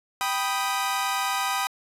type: chord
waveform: sawtooth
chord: G augmented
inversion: none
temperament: equal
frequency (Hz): 784 / 987.8 / 1244.5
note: G5 / B5 / D#6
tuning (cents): 0 / 0 / 0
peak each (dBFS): -25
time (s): 0.21-1.67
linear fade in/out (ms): 0
effects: resampled to 32000 Hz + 7-bit